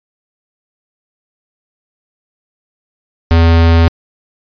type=tone; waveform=square; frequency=83.1 Hz; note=E2; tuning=15 cents sharp; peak=-6 dBFS; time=3.31-3.88 s; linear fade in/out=0 ms; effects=resampled to 11025 Hz